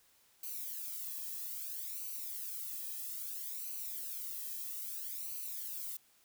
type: noise with flanger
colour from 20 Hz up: violet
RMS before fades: -42 dBFS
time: 0.43-5.97 s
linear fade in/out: 5 ms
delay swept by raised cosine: 0.57 to 1.4 ms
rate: 0.61 Hz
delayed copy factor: -0.9
effects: white hiss -68 dBFS RMS until 6.24 s